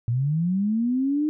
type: linear sweep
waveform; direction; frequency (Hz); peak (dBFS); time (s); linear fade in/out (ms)
sine; up; 113.1 to 309; -20; 0.08-1.29; 0
effects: none